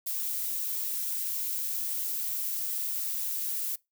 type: noise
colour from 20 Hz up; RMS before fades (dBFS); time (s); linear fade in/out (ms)
violet; -32; 0.06-3.76; 10
effects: noise-tail reverb RT60 0.2 s tail -23 dB re dry